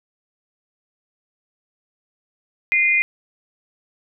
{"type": "tone pair together", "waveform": "sine", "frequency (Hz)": [2083, 2450], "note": ["C7", "D#7"], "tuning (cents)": [-8, -27], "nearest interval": "minor third", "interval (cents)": 281, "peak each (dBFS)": -17, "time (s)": [2.72, 3.02], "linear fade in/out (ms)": 0, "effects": []}